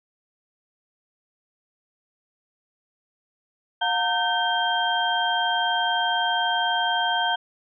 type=tone cluster; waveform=sine; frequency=715 / 912 / 1544 / 3190 Hz; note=F5 / A#5 / G6 / G7; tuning=+41 / -38 / -27 / +30 cents; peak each=-26 dBFS; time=3.81-7.36 s; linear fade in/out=10 ms; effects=none